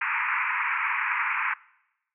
white band-pass noise, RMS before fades -27 dBFS, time 0.01-1.54 s, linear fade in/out 5 ms, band 900 to 2500 Hz, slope 96 dB/octave, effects noise-tail reverb RT60 0.9 s tail -23 dB re dry

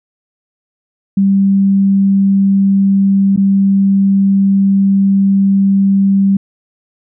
sine tone with dropouts, 196 Hz, G3, in tune, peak -7 dBFS, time 1.17-6.37 s, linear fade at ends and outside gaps 5 ms, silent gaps 3.363-3.374 s, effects none

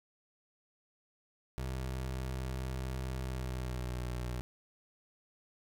25% pulse tone with pitch glide, 64.5 to 61.41 Hz, C2 to B1, -24 to -9 cents, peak -32 dBFS, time 1.58-4.41 s, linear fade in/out 0 ms, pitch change -85 cents, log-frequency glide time 3.21-4.05 s, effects none

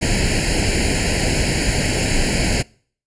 pink noise with comb filter, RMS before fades -18 dBFS, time 0.01-2.63 s, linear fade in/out 20 ms, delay 0.42 ms, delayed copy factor +0.95, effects noise-tail reverb RT60 0.5 s tail -25 dB re dry + resampled to 22050 Hz

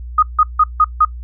sine tone bursts, 1244.5 Hz, D#6, in tune, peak -7 dBFS, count 5, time 0.18-1.05 s, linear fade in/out 5 ms, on 46 ms, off 160 ms, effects noise-tail reverb RT60 0.1 s tail -20 dB re dry + added 60 Hz sine -26 dBFS peak until 1.23 s

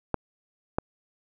clicks, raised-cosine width 1 ms, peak -10 dBFS, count 2, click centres 0.143 / 0.785 s, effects none

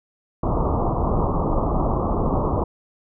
pink low-pass noise, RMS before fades -21 dBFS, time 0.43-2.64 s, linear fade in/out 5 ms, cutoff 1200 Hz, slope 96 dB/octave, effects none

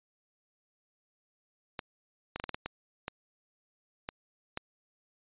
clicks, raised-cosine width 0.3 ms, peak -19 dBFS, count 10, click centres 1.792 / 2.36 / 2.399 / 2.44 / 2.493 / 2.545 / 2.66 / 3.081 / 4.089 / 4.574 s, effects resampled to 8000 Hz

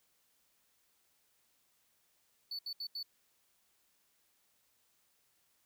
triangle tone bursts at uneven times, 4477 Hz, C#8, 16 cents sharp, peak -37 dBFS, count 4, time 2.51-2.59 / 2.66-2.73 / 2.8-2.87 / 2.95-3.03 s, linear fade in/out 5 ms, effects white hiss -74 dBFS RMS until 5.65 s

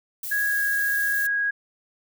violet noise, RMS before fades -32 dBFS, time 0.23-1.27 s, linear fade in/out 5 ms
sine tone with pitch glide, 1659 to 1647.5 Hz, G#6 to G#6, -2 to -14 cents, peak -21 dBFS, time 0.31-1.51 s, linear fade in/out 10 ms, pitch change -12 cents, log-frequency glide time 0.42-0.64 s
effects none

